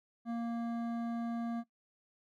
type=tone with hard clipping; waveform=triangle; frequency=233.1 Hz; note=A#3; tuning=in tune; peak=-36 dBFS; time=0.25-1.64 s; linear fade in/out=50 ms; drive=15 dB; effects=noise-tail reverb RT60 0.1 s tail -18 dB re dry